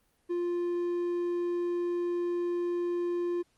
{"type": "tone", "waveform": "triangle", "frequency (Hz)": 349.4, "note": "F4", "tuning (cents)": 1, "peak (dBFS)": -26, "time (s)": [0.29, 3.43], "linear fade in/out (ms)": 20, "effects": ["pink hiss -71 dBFS RMS until 3.57 s", "Opus 32 kbps"]}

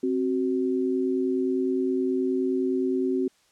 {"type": "tone pair together", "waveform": "sine", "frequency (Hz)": [263.7, 373.3], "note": ["C4", "F#4"], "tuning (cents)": [14, 15], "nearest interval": "tritone", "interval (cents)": 601, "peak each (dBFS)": -25, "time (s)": [0.03, 3.28], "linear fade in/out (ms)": 5, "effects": ["white hiss -63 dBFS RMS until 3.51 s", "low-pass 8000 Hz 12 dB/octave"]}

